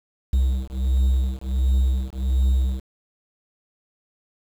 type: beating tone pair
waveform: triangle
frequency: 64.3 / 65.7 Hz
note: C2 / C2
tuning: -30 / +8 cents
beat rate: 1.4 Hz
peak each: -19 dBFS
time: 0.33-2.8 s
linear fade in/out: 5 ms
effects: 7-bit